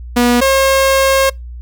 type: tone pair in turn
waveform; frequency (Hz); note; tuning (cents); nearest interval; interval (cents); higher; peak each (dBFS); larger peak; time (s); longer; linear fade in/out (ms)
sawtooth; 242.4 / 538.2; B3 / C5; -32 / +49; octave + major second; 1381; second; -5; neither; 0.16-0.41 / 0.41-1.3; second; 10
effects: noise-tail reverb RT60 0.2 s tail -26 dB re dry + added 60 Hz sine -26 dBFS peak until 1.61 s